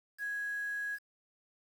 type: tone with quantisation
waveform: sine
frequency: 1661.2 Hz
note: G#6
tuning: in tune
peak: -34 dBFS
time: 0.18-0.99 s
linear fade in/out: 50 ms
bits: 9
effects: none